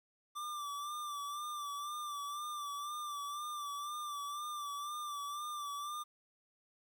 square tone with vibrato, 1174.7 Hz, D6, in tune, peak -40 dBFS, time 0.35-6.04 s, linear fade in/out 20 ms, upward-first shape sine, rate 2 Hz, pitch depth 48 cents each way, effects 12-bit

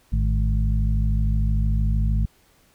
harmonic tone with a mistuned harmonic, 53.1 Hz, G#1, 39 cents sharp, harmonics 1 / 2 / 3 / 4, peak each -19 / -25 / -29 / -31 dBFS, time 0.12-2.26 s, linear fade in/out 10 ms, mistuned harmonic 3, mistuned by -73 cents, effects pink hiss -59 dBFS RMS until 2.74 s

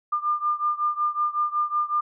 sine beating tone pair, 1200 / 1205.4 Hz, D6 / D6, +37 / +45 cents, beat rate 5.4 Hz, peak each -24 / -26 dBFS, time 0.12-2.01 s, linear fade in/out 10 ms, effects none

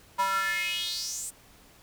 square tone with high-pass filter sweep, 194.2 Hz, G3, 16 cents flat, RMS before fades -30 dBFS, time 0.18-1.31 s, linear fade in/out 20 ms, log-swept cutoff 940 to 8800 Hz, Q 5.5, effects pink hiss -56 dBFS RMS until 1.82 s

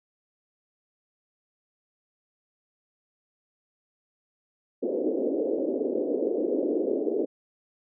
white band-pass noise, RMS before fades -27 dBFS, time 4.82-7.26 s, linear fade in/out 20 ms, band 260 to 520 Hz, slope 48 dB/octave, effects none

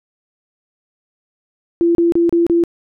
sine tone bursts, 339.9 Hz, F4, 47 cents flat, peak -10 dBFS, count 5, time 1.81-2.638 s, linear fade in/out 0 ms, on 140 ms, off 32 ms, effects none

